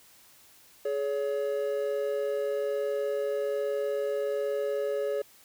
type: tone pair together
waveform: triangle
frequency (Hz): 421.8 / 563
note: G#4 / C#5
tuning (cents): +27 / +27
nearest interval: perfect fourth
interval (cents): 500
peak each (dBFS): -28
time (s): 0.85-5.22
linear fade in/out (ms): 5
effects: white hiss -57 dBFS RMS until 5.44 s